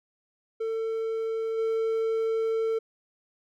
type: tone with level steps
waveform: triangle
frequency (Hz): 448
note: A4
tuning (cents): +31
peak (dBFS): -25 / -22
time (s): 0.6-2.79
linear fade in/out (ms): 10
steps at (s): 1.57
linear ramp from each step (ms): 20
effects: none